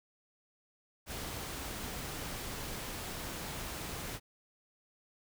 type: noise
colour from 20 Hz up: pink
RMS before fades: -41 dBFS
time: 1.06-4.2 s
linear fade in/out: 50 ms
effects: none